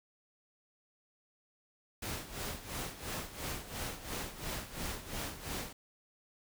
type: noise with tremolo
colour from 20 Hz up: pink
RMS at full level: -38 dBFS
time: 2.02-5.73 s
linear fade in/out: 5 ms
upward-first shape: sine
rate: 2.9 Hz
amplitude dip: 75%
effects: none